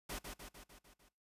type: noise with echo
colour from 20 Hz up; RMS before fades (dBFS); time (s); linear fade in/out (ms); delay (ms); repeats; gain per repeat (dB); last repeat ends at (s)
pink; -43; 0.09-0.19; 10; 150; 6; -4; 1.09
effects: noise-tail reverb RT60 0.3 s tail -21 dB re dry + resampled to 32000 Hz